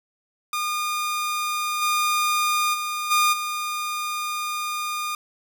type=tone with level steps; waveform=sawtooth; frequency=1216 Hz; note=D#6; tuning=40 cents flat; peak=-20 / -16 / -22 / -13 / -22 dBFS; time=0.53-5.15 s; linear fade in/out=2 ms; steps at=1.81 / 2.73 / 3.1 / 3.32 s; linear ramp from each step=20 ms; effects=none